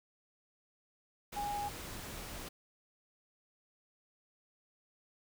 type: tone in noise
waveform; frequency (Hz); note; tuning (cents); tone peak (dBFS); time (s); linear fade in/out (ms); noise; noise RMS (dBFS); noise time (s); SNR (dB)
sine; 821; G#5; -20; -35; 1.36-1.69; 10; pink; -45; 1.32-2.49; +7
effects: none